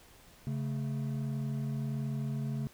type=tone pair together; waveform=triangle; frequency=138.59 / 220 Hz; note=C#3 / A3; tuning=0 / 0 cents; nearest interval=minor sixth; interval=800 cents; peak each=-31 / -36 dBFS; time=0.47-2.67 s; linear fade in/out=0 ms; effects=pink hiss -58 dBFS RMS until 2.73 s